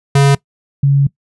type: tone pair in turn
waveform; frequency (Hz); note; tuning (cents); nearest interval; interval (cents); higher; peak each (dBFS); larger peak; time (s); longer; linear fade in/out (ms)
square / sine; 139.6 / 139.6; C#3 / C#3; +13 / +13; unison; 0; neither; -7; neither; 0.15-0.35 / 0.83-1.07; second; 5
effects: noise-tail reverb RT60 0.1 s tail -21 dB re dry + resampled to 24000 Hz